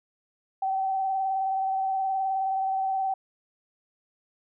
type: tone with vibrato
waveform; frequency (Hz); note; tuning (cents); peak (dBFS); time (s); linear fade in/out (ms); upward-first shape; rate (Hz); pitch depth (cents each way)
sine; 769; G5; -33; -24; 0.62-3.14; 5; sine; 19; 23
effects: none